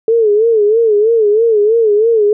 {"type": "tone with vibrato", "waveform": "sine", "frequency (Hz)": 436.9, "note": "A4", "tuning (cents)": -12, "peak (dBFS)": -7, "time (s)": [0.08, 2.33], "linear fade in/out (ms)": 2, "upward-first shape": "sine", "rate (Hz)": 3.1, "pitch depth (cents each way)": 110, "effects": []}